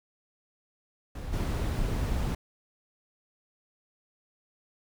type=noise with level steps; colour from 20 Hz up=brown; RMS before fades=-37 / -29 dBFS; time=1.15-2.35 s; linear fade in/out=5 ms; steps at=1.32 s; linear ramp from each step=20 ms; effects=none